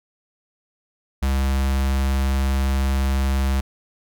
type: tone with notch filter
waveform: square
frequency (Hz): 67.2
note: C2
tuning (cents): +47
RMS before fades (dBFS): -20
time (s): 1.22-3.61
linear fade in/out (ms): 10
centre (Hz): 410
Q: 1.6
effects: none